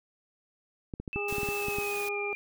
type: clicks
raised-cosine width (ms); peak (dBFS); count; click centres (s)
3; -23; 10; 0.938 / 1 / 1.078 / 1.16 / 1.326 / 1.383 / 1.432 / 1.488 / 1.684 / 1.785
type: tone with pitch glide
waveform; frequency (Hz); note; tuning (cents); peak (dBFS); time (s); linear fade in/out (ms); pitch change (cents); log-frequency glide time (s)
sine; 2637 to 2390; E7 to D7; 0 to +30; -33; 1.13-2.35; 0; -170; 1.57-2.19
type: harmonic tone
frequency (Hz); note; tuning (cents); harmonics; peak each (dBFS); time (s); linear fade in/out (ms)
408.2; G#4; -30; 1 / 2 / 3; -33 / -39 / -43; 1.16-2.33; 0
type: noise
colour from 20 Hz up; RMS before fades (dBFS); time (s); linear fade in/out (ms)
white; -41; 1.28-2.09; 5
effects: none